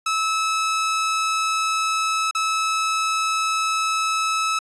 sawtooth tone with dropouts, 1300 Hz, E6, 24 cents flat, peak -16 dBFS, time 0.06-4.59 s, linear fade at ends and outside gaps 5 ms, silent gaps 2.311-2.349 s, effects resampled to 22050 Hz

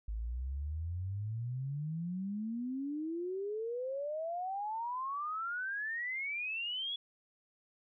sine exponential sweep, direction up, 51.91 to 3406 Hz, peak -35 dBFS, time 0.08-6.96 s, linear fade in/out 5 ms, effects none

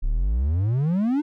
triangle exponential sweep, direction up, 30.87 to 310 Hz, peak -17 dBFS, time 0.02-1.22 s, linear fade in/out 20 ms, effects none

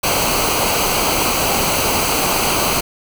pink noise with comb filter, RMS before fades -17 dBFS, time 0.03-2.81 s, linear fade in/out 10 ms, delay 0.56 ms, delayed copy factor -0.65, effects none

